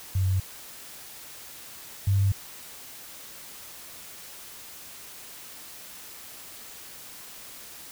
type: tone pair in turn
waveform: sine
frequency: 94.3 / 98.57 Hz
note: F#2 / G2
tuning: +33 / +10 cents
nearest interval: minor second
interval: 77 cents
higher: second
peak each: -21 / -19 dBFS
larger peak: second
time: 0.15-0.4 / 2.07-2.32 s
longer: neither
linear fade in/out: 5 ms
effects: white hiss -44 dBFS RMS until 7.91 s